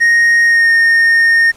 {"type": "tone with pitch glide", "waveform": "triangle", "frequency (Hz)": [1864.7, 1838], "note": ["A#6", "A#6"], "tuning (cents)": [0, -25], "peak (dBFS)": -5, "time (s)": [0, 1.52], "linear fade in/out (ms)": 20, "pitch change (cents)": -25, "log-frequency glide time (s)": [0.45, 0.71], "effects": ["pink hiss -43 dBFS RMS until 1.56 s", "low-pass 11000 Hz 12 dB/octave"]}